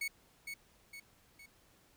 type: tone with echo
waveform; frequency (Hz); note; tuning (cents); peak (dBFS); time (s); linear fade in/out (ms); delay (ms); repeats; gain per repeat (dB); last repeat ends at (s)
40% pulse; 2217; C#7; 0; -34; 0.01-0.08; 5; 460; 3; -6; 1.46
effects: pink hiss -67 dBFS RMS until 1.96 s